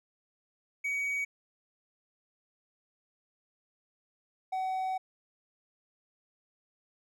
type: tone pair in turn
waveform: triangle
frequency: 2258 / 753.5 Hz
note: C#7 / F#5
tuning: +31 / +31 cents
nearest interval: octave + perfect fifth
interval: 1900 cents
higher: first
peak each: -28 dBFS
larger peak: neither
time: 0.84-1.25 / 4.52-4.98 s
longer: second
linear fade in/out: 10 ms
effects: none